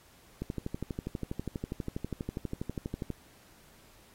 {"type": "click train", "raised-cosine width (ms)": 3, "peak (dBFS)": -21, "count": 34, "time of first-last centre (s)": [0.42, 3.103], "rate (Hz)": 12.3, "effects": ["pink hiss -60 dBFS RMS until 4.14 s", "AAC 48 kbps"]}